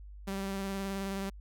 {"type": "tone with vibrato", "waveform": "sawtooth", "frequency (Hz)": 195.2, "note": "G3", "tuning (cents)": -7, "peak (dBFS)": -30, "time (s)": [0.27, 1.3], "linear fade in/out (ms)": 10, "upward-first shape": "sine", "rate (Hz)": 19, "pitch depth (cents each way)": 19, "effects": ["added 50 Hz sine -45 dBFS peak until 1.4 s"]}